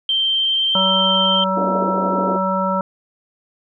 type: tone with vibrato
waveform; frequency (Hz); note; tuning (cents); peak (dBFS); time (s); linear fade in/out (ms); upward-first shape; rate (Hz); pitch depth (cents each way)
sine; 3136; G7; 0; -15; 0.09-1.44; 2; square; 19; 9
type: harmonic tone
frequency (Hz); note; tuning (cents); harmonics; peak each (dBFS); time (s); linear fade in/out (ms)
189.5; F#3; +42; 1 / 3 / 5 / 7; -22 / -22 / -22 / -22; 0.75-2.81; 2
type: band-pass noise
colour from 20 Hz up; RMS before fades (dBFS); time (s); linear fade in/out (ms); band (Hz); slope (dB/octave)
pink; -25; 1.56-2.38; 20; 250 to 710; 48
effects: none